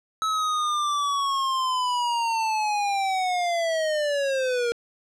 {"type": "linear sweep", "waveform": "square", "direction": "down", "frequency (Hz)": [1300, 466.2], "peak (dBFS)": -23, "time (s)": [0.22, 4.72], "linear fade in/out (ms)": 0, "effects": ["low-pass 7000 Hz 12 dB/octave"]}